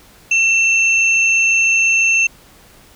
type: tone pair together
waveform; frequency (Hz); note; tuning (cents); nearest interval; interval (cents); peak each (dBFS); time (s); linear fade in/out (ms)
sine; 2686 / 6352; E7 / G8; +32 / +22; octave + minor third; 1490; -11 / -21; 0.31-2.27; 5
effects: pink hiss -46 dBFS RMS until 2.95 s